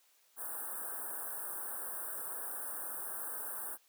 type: band-stop noise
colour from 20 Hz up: white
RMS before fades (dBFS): -41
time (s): 0.36-3.78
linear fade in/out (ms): 50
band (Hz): 1700 to 8400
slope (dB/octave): 96
effects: white hiss -69 dBFS RMS until 3.88 s + high-pass 400 Hz 12 dB/octave